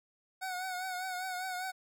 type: tone with vibrato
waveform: 25% pulse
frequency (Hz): 739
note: F#5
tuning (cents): -2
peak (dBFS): -32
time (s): 0.41-1.72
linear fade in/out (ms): 20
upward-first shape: triangle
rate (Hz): 5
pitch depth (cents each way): 57
effects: none